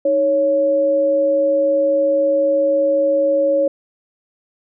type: tone pair together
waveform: sine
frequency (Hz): 311.9 / 555.7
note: D#4 / C#5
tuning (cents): +4 / +4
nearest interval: minor seventh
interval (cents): 1000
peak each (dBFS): -23 / -13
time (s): 0.05-3.68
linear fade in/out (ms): 5
effects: none